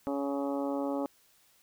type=harmonic tone; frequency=140 Hz; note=C#3; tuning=18 cents sharp; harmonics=2 / 3 / 4 / 5 / 6 / 7 / 8 / 9; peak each=-32 / -40 / -35 / -45 / -40 / -50 / -46 / -49 dBFS; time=0.07-1.06 s; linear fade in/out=0 ms; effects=white hiss -65 dBFS RMS until 1.62 s